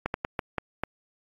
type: slowing click train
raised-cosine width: 0.5 ms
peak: -12 dBFS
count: 6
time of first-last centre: 0.06-0.836 s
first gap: 81 ms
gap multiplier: 1.33
effects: AAC 32 kbps